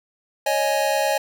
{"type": "chord", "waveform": "square", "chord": "C# suspended second", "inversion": "none", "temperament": "just", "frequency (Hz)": [554.4, 623.7, 831.5], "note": ["C#5", "D#5", "G#5"], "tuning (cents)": [0, 4, 2], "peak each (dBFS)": -24, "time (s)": [0.46, 1.18], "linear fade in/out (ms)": 5, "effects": []}